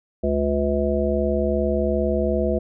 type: harmonic tone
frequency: 71.3 Hz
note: C#2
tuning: 49 cents sharp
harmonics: 1 / 3 / 5 / 7 / 9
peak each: -25 / -25 / -25 / -25 / -25 dBFS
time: 0.23-2.59 s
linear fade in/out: 10 ms
effects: none